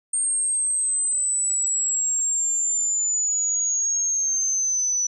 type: linear sweep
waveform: sine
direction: down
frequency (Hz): 8630 to 5930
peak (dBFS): -20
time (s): 0.13-5.07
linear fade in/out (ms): 5
effects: none